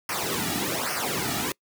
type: noise with flanger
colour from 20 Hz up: pink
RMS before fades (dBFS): -28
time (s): 0.09-1.52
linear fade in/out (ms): 2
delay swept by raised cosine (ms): 0.26 to 1.96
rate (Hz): 1.2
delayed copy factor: -0.8
effects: noise-tail reverb RT60 0.1 s tail -25 dB re dry + high-pass 100 Hz 12 dB/octave